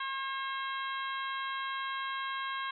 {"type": "harmonic tone with a mistuned harmonic", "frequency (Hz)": 538, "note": "C5", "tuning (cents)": 48, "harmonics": [2, 3, 4, 5, 6, 7], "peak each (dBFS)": [-36, -39, -45, -48, -44, -47], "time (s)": [0, 2.71], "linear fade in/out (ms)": 5, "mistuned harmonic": 7, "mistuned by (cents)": 42, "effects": []}